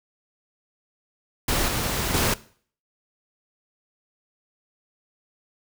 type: noise with level steps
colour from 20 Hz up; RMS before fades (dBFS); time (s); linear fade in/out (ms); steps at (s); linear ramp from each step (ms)
pink; -23 / -26 / -22; 1.48-2.34; 5; 1.68 / 2.14; 2
effects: noise-tail reverb RT60 0.5 s tail -19 dB re dry